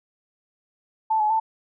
sine tone with pitch steps, 880 / 850 / 887 Hz, A5 / G#5 / A5, 0 / +40 / +14 cents, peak -18 dBFS, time 1.1-1.4 s, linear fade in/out 10 ms, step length 100 ms, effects none

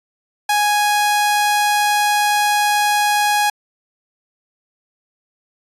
sawtooth tone, 830.6 Hz, G#5, in tune, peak -10 dBFS, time 0.49-3.5 s, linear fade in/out 5 ms, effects resampled to 32000 Hz

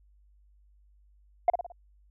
sine tone with echo, 702 Hz, F5, 9 cents sharp, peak -15 dBFS, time 1.48-1.5 s, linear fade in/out 2 ms, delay 55 ms, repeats 4, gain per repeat -7 dB, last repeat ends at 1.72 s, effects tanh soft clip ceiling -14 dBFS + added 50 Hz sine -58 dBFS peak until 2.1 s

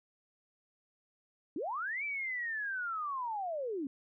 sine linear two-way sweep, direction up then down, 255.8 to 2346 to 255.8 Hz, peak -34 dBFS, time 1.56-3.87 s, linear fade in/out 2 ms, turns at 2.04 s, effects none

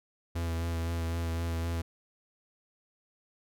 45% pulse tone with vibrato, 83.5 Hz, E2, 23 cents sharp, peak -30 dBFS, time 0.35-1.82 s, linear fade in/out 10 ms, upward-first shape sine, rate 3.9 Hz, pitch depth 21 cents each way, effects none

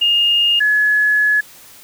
sine tone pair in turn, 2835 / 1699.4 Hz, F7 / G#6, +25 / +39 cents, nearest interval major sixth, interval 886 cents, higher first, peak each -11 dBFS, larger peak neither, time 0.01-0.6 / 0.6-1.41 s, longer second, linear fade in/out 10 ms, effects white hiss -42 dBFS RMS until 1.83 s

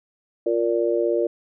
harmonic tone, 116.54 Hz, A#2, in tune, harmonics 3 / 4 / 5, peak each -22 / -23 / -24 dBFS, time 0.46-1.27 s, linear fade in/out 5 ms, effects none

